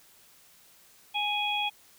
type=harmonic tone; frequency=830.6 Hz; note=G#5; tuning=in tune; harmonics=1 / 3 / 4; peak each=-31 / -31 / -31 dBFS; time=1.14-1.7 s; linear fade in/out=20 ms; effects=white hiss -58 dBFS RMS until 1.98 s